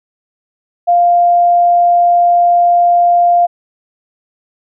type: tone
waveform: sine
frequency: 698.5 Hz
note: F5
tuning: in tune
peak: -6 dBFS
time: 0.87-3.47 s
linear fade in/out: 20 ms
effects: none